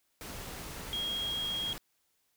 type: tone in noise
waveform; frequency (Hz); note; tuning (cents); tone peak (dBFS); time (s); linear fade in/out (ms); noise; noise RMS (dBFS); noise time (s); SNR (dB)
sine; 3266; G#7; -30; -32; 0.93-1.73; 0; pink; -43; 0.21-1.78; +8
effects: white hiss -75 dBFS RMS until 2.36 s